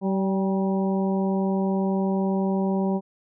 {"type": "harmonic tone with a mistuned harmonic", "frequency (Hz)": 192, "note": "G3", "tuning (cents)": -36, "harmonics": [1, 2, 3, 4, 5], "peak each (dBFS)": [-22, -28, -32, -34, -36], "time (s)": [0.01, 3.01], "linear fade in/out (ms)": 50, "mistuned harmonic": 4, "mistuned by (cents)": 40, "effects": []}